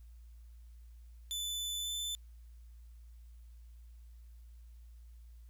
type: tone with pitch glide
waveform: sawtooth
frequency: 3503 to 3525 Hz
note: A7 to A7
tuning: -8 to +2 cents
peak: -33 dBFS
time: 1.31-2.15 s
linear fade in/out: 0 ms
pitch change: +10 cents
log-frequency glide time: 1.82-1.89 s
effects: added 58 Hz sine -51 dBFS peak until 5.49 s + white hiss -75 dBFS RMS until 5.49 s

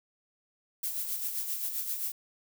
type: noise with tremolo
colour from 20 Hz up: violet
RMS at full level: -32 dBFS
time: 0.83-2.12 s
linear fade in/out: 5 ms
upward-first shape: sine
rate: 7.6 Hz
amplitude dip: 50%
effects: none

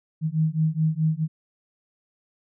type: beating tone pair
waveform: sine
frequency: 155.56 / 160.26 Hz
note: D#3 / E3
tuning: 0 / -49 cents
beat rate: 4.7 Hz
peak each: -23 dBFS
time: 0.21-1.28 s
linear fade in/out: 50 ms
effects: none

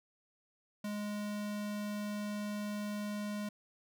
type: tone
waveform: square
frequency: 207.7 Hz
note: G#3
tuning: in tune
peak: -37 dBFS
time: 0.84-3.49 s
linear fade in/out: 5 ms
effects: none

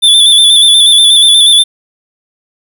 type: tone with vibrato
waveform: square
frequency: 3500 Hz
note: A7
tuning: 10 cents flat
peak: -3 dBFS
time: 0.02-1.64 s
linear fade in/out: 20 ms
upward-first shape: square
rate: 8.3 Hz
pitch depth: 33 cents each way
effects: none

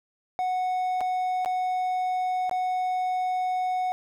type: tone with dropouts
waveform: triangle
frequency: 737 Hz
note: F#5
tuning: 7 cents flat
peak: -22 dBFS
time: 0.39-3.92 s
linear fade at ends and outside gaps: 0 ms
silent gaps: 1.007-1.012 / 1.448-1.459 / 2.495-2.512 s
effects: none

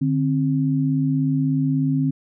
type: tone pair together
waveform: sine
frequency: 149 / 265.5 Hz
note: D3 / C4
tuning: +25 / +25 cents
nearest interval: minor seventh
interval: 1000 cents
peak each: -20 dBFS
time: 0.01-2.11 s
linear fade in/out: 10 ms
effects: none

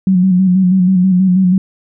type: tone with vibrato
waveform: sine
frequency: 185.1 Hz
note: F#3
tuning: 1 cent sharp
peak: -7 dBFS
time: 0.07-1.58 s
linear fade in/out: 2 ms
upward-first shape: square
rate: 6.2 Hz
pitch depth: 44 cents each way
effects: none

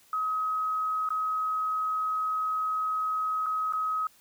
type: tone with dropouts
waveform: sine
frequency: 1270 Hz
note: D#6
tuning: 35 cents sharp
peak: -26 dBFS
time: 0.13-4.07 s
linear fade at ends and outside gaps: 2 ms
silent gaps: 1.09-1.104 / 3.461-3.465 / 3.725-3.734 s
effects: white hiss -60 dBFS RMS until 4.2 s

